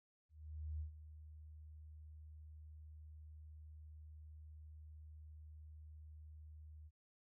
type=tone with ADSR envelope; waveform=sine; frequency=76.9 Hz; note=D#2; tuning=20 cents flat; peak=-40 dBFS; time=0.29-6.91 s; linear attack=510 ms; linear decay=110 ms; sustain=-13 dB; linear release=45 ms; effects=none